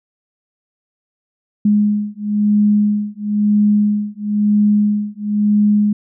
sine beating tone pair, 207.7 / 208.7 Hz, G#3 / G#3, 0 / +9 cents, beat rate 1 Hz, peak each -15 dBFS, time 1.65-5.93 s, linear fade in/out 5 ms, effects none

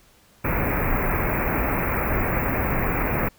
pink band-stop noise, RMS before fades -23 dBFS, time 0.44-3.29 s, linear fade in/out 10 ms, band 2500 to 14000 Hz, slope 96 dB/octave, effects pink hiss -56 dBFS RMS until 3.38 s

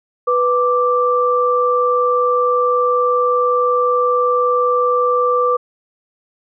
sine tone pair together, 493.9 / 1174.7 Hz, B4 / D6, 0 / 0 cents, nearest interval octave + minor third, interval 1500 cents, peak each -15 dBFS, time 0.27-5.57 s, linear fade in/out 10 ms, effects none

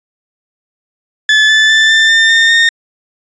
30% pulse tone with pitch steps, 1730 / 1747.1 / 1764.3 / 1781.7 / 1799.3 / 1817.1 / 1835 Hz, A6 / A6 / A6 / A6 / A6 / A#6 / A#6, -30 / -13 / +4 / +21 / +38 / -45 / -28 cents, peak -3 dBFS, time 1.29-2.69 s, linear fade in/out 2 ms, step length 200 ms, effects resampled to 16000 Hz

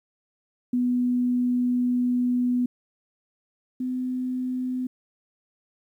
sine tone pair in turn, 246.9 / 253.8 Hz, B3 / B3, 0 / +47 cents, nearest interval unison, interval 47 cents, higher second, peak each -20 / -25 dBFS, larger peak first, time 0.73-2.66 / 3.8-4.87 s, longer first, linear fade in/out 5 ms, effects 10-bit

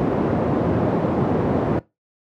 pink band-pass noise, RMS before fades -20 dBFS, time 0-1.79 s, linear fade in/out 0 ms, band 140 to 600 Hz, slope 12 dB/octave, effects noise-tail reverb RT60 0.2 s tail -19 dB re dry + high-pass 60 Hz 12 dB/octave

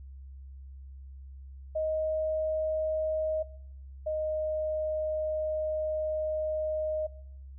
sine tone pair in turn, 626 / 619.9 Hz, D#5 / D#5, +10 / -7 cents, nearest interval unison, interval 17 cents, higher first, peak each -27 / -28 dBFS, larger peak first, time 1.75-3.43 / 4.06-7.07 s, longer second, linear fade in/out 10 ms, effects noise-tail reverb RT60 0.7 s tail -21 dB re dry + added 67 Hz sine -43 dBFS peak until 7.58 s

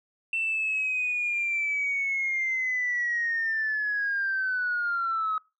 sine linear sweep, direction down, 2689 to 1269 Hz, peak -24 dBFS, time 0.33-5.38 s, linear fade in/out 2 ms, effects noise-tail reverb RT60 0.3 s tail -26 dB re dry + tanh soft clip ceiling -20 dBFS

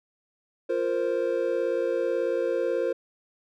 triangle chord, F suspended fourth, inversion none, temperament just, 349.2 / 465.6 / 523.8 Hz, F4 / Bb4 / C5, 0 / -2 / +2 cents, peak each -28 / -26 / -25 dBFS, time 0.69-2.93 s, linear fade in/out 10 ms, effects none

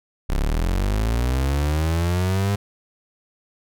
35% pulse linear sweep, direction up, 31.68 to 101.7 Hz, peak -17 dBFS, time 0.29-2.56 s, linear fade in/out 10 ms, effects none

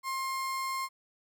35% pulse tone, 1062 Hz, C6, 25 cents sharp, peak -30 dBFS, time 0.03-0.89 s, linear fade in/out 50 ms, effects 12-bit

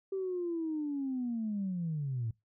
sine linear sweep, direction down, 390 to 107.8 Hz, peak -31 dBFS, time 0.12-2.31 s, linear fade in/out 5 ms, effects noise-tail reverb RT60 0.2 s tail -23 dB re dry + tanh soft clip ceiling -27 dBFS

